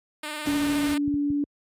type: tone with vibrato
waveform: 5% pulse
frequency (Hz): 302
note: D4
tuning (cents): +48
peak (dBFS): -20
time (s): 0.23-0.98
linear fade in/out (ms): 5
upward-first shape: square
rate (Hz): 19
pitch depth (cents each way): 29
type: noise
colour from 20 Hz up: pink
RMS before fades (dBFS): -35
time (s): 0.45-0.95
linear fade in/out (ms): 10
type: tone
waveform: sine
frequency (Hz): 288.3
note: D4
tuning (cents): -32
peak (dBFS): -22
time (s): 0.47-1.44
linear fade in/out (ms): 2
type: clicks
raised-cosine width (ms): 5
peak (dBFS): -22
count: 3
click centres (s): 1.078 / 1.141 / 1.303
effects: high-pass 60 Hz 12 dB/octave + resampled to 32000 Hz